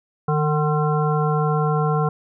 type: harmonic tone with a mistuned harmonic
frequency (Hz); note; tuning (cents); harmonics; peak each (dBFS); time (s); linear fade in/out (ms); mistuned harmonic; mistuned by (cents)
150.6; D3; +44; 1 / 3 / 5 / 7 / 9; -19 / -24 / -26 / -27 / -29; 0.28-2.09; 5; 1; +37
effects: none